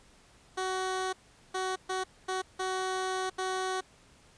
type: tone bursts at uneven times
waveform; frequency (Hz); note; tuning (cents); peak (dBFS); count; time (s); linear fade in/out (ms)
15% pulse; 374.6; F#4; +21; -24; 6; 0.57-1.13 / 1.54-1.76 / 1.89-2.04 / 2.28-2.42 / 2.59-3.3 / 3.38-3.81; 10
effects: pink hiss -60 dBFS RMS until 4.37 s + resampled to 22050 Hz